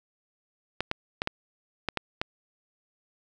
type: clicks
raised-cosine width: 0.3 ms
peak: -11 dBFS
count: 7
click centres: 0.806 / 0.914 / 1.219 / 1.274 / 1.887 / 1.973 / 2.215 s
effects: none